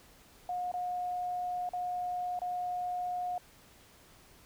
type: tone with dropouts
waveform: sine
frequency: 719 Hz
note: F#5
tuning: 50 cents flat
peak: -32 dBFS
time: 0.49-3.38 s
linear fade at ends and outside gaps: 2 ms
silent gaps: 0.716-0.739 / 1.691-1.734 / 2.391-2.417 s
effects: pink hiss -59 dBFS RMS until 4.45 s